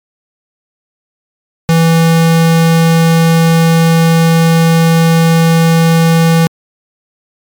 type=tone; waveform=square; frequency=164.7 Hz; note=E3; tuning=1 cent flat; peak=-6 dBFS; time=1.69-6.47 s; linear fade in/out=0 ms; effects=MP3 96 kbps